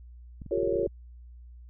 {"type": "clicks", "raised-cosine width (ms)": 5, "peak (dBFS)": -29, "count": 10, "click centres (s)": [0.418, 0.463, 0.577, 0.631, 0.675, 0.727, 0.757, 0.794, 0.83, 0.874]}
{"type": "chord", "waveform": "sine", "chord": "G half-diminished seventh", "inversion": "third", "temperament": "equal with one note detuned", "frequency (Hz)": [349.2, 392, 457.4, 554.4], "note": ["F4", "G4", "Bb4", "Db5"], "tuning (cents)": [0, 0, -33, 0], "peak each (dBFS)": -30, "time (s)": [0.51, 0.87], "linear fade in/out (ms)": 5}
{"effects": ["added 60 Hz sine -45 dBFS peak until 1.69 s"]}